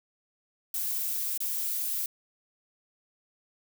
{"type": "noise with dropouts", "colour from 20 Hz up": "violet", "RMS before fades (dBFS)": -31, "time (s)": [0.74, 2.06], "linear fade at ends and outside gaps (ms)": 2, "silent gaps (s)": [1.377, 1.403], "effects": []}